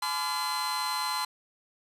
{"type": "tone cluster", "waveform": "40% pulse", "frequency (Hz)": [852, 1016, 1166, 1390, 4104], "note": ["G#5", "B5", "D6", "F6", "C8"], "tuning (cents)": [44, 49, -13, -9, -34], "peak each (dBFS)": [-35, -31, -39, -39, -33], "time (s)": [0.02, 1.25], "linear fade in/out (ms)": 5, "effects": ["resampled to 32000 Hz"]}